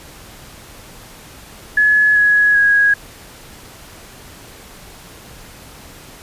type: tone with pitch steps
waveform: sine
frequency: 1701 / 1676.6 / 1652.6 Hz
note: G#6 / G#6 / G#6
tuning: +41 / +16 / -9 cents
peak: -9 dBFS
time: 1.77-2.94 s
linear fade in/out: 5 ms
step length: 390 ms
effects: pink hiss -39 dBFS RMS until 6.22 s + resampled to 32000 Hz